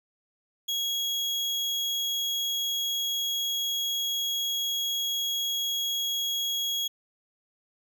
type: tone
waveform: 35% pulse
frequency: 3314 Hz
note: G#7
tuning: 4 cents flat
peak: -25 dBFS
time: 0.68-6.88 s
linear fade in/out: 10 ms
effects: none